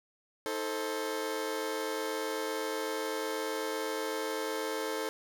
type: chord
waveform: sawtooth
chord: A diminished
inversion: second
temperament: just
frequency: 316.8 / 440 / 528 Hz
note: Eb4 / A4 / C5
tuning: +31 / 0 / +16 cents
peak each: -36 / -31 / -34 dBFS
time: 0.46-5.09 s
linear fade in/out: 0 ms
effects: none